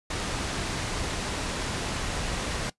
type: low-pass noise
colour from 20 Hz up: pink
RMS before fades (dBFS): -31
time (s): 0.1-2.7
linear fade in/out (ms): 5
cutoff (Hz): 8300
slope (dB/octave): 12
effects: noise-tail reverb RT60 0.1 s tail -18 dB re dry + resampled to 24000 Hz